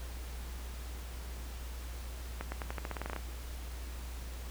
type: accelerating click train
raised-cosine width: 0.5 ms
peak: -22 dBFS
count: 13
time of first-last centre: 2.41-3.163 s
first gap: 110 ms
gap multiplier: 0.89
effects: added 60 Hz sine -40 dBFS peak until 4.5 s + pink hiss -50 dBFS RMS until 4.5 s